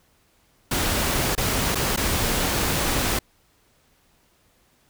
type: noise with dropouts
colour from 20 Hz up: pink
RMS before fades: -23 dBFS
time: 0.71-3.19 s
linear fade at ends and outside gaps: 5 ms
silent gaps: 1.352-1.377 / 1.748-1.754 / 1.963-1.973 s
effects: pink hiss -62 dBFS RMS until 4.89 s